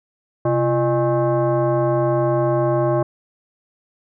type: tone with frequency modulation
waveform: sine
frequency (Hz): 130.81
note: C3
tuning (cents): 0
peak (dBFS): -15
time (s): 0.45-3.03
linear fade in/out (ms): 5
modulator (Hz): 476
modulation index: 1.5
effects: none

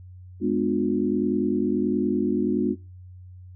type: chord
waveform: sine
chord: G# diminished seventh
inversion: none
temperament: just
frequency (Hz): 207.7 / 249.2 / 299 / 358.8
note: G#3 / B3 / D4 / F4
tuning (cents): 0 / +16 / +31 / +47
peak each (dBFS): -26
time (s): 0.4-2.76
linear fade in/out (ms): 50
effects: noise-tail reverb RT60 0.3 s tail -23 dB re dry + added 91 Hz sine -41 dBFS peak until 3.55 s

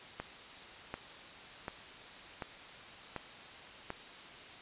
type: click train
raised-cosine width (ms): 0.5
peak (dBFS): -23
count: 6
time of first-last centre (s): 0.2-3.904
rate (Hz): 1.35
effects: white hiss -50 dBFS RMS until 4.61 s + resampled to 8000 Hz

